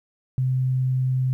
sine tone, 129.3 Hz, C3, 20 cents flat, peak -19 dBFS, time 0.38-1.33 s, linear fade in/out 0 ms, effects 10-bit

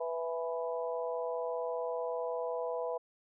harmonic tone with a mistuned harmonic, 165.1 Hz, E3, 3 cents sharp, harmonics 3 / 4 / 5 / 6, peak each -35 / -38 / -45 / -42 dBFS, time 0-2.98 s, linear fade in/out 10 ms, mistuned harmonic 5, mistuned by +20 cents, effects none

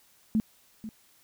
sine tone with echo, 218.9 Hz, A3, 9 cents flat, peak -21 dBFS, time 0.35-0.4 s, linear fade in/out 0 ms, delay 490 ms, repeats 1, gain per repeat -14 dB, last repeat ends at 0.89 s, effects white hiss -62 dBFS RMS until 1.23 s

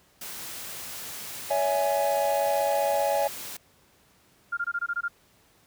white noise, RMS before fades -38 dBFS, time 0.21-3.57 s, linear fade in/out 5 ms
triangle chord, C# minor, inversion none, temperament equal with one note detuned, 563.7 / 659.3 / 830.6 Hz, C#5 / E5 / G#5, +29 / 0 / 0 cents, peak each -24 / -26 / -25 dBFS, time 1.5-3.28 s, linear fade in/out 10 ms
sine tone bursts, 1401 Hz, F6, 5 cents sharp, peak -25 dBFS, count 8, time 4.52-5.083 s, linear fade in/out 10 ms, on 52 ms, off 21 ms
effects pink hiss -61 dBFS RMS until 5.66 s + high-pass 60 Hz 12 dB/octave

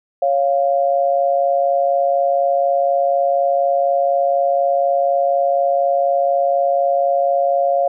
sine tone pair together, 554.4 / 698.5 Hz, C#5 / F5, 0 / 0 cents, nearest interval major third, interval 400 cents, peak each -16 dBFS, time 0.22-7.88 s, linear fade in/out 5 ms, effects none

